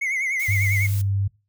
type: tone with vibrato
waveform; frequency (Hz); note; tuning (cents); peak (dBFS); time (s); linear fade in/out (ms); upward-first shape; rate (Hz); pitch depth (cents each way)
triangle; 2124; C7; +25; -20; 0.01-0.87; 10; triangle; 10; 110
type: noise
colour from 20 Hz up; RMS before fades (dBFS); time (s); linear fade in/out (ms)
blue; -36; 0.39-1.02; 10
type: tone with pitch glide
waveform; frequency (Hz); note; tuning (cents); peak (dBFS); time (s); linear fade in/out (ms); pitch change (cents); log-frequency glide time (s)
sine; 99.8 to 98.65; G2 to G2; +32 to +11; -19; 0.48-1.28; 10; -21; 0.97-1.06
effects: noise-tail reverb RT60 0.3 s tail -22 dB re dry